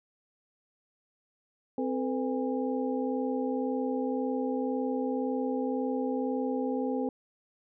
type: tone cluster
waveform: sine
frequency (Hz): 260.4 / 441.1 / 503 / 813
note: C4 / A4 / B4 / G#5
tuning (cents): -8 / +4 / +32 / -37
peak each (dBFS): -30 / -35 / -34 / -39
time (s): 1.78-7.09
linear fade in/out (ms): 2
effects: none